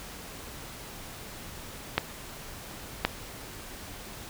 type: clicks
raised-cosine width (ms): 0.3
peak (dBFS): -6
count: 2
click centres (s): 1.98 / 3.05
effects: pink hiss -43 dBFS RMS until 4.29 s